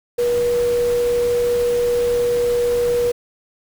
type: tone in noise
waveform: sine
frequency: 481.6 Hz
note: B4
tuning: 44 cents flat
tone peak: -15 dBFS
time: 0.18-3.12 s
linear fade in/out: 10 ms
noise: pink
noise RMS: -32 dBFS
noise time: 0.18-3.12 s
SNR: +14 dB
effects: none